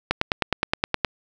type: click train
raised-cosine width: 0.3 ms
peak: -3 dBFS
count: 10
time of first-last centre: 0.11-1.048 s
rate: 9.6 Hz
effects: none